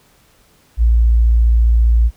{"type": "tone", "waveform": "sine", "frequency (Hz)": 57.4, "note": "A#1", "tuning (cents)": -26, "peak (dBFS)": -8, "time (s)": [0.77, 2.11], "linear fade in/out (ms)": 50, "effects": ["pink hiss -53 dBFS RMS until 2.16 s"]}